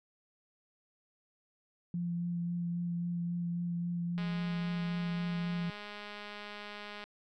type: tone with vibrato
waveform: sine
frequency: 172.9 Hz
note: F3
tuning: 17 cents flat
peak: -32 dBFS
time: 1.94-5.7 s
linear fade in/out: 2 ms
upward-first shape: sine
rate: 3.7 Hz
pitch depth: 12 cents each way
type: click train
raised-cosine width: 0.3 ms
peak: -29 dBFS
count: 593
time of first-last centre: 4.18-7.04 s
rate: 207 Hz
effects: none